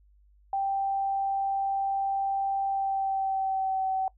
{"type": "tone with pitch glide", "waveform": "sine", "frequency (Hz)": [784, 762.6], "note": ["G5", "G5"], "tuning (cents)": [0, -48], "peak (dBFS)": -25, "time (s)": [0.53, 4.08], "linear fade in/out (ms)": 2, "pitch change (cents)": -48, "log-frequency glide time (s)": [2.67, 3.87], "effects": ["noise-tail reverb RT60 0.1 s tail -21 dB re dry", "added 50 Hz sine -57 dBFS peak until 4.17 s"]}